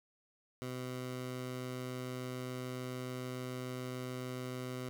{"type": "tone", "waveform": "15% pulse", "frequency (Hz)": 126.9, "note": "B2", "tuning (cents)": 47, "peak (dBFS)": -33, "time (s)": [0.62, 4.89], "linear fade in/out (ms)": 0, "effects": []}